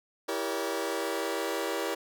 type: chord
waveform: sawtooth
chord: E diminished seventh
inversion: none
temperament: just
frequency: 329.6 / 395.6 / 474.7 / 569.6 Hz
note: E4 / G4 / Bb4 / Db5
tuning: 0 / +16 / +31 / +47 cents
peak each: -32 / -31 / -31 / -32 dBFS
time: 0.28-1.95 s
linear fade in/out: 10 ms
effects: none